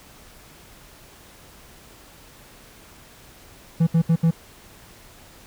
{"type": "tone bursts at uneven times", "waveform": "triangle", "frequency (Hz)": 164.81, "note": "E3", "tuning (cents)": 0, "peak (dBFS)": -12, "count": 4, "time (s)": [[3.8, 3.87], [3.94, 4.02], [4.09, 4.16], [4.23, 4.31]], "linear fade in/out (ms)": 10, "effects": ["pink hiss -48 dBFS RMS until 5.46 s"]}